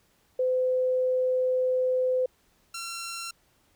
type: tone pair in turn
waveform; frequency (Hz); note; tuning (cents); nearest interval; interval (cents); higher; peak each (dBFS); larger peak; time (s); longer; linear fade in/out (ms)
sine / 10% pulse; 510 / 1361.5; C5 / F6; -44 / -44; octave + perfect fourth; 1700; second; -22 / -26; first; 0.39-2.26 / 2.74-3.31; first; 5
effects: pink hiss -66 dBFS RMS until 3.75 s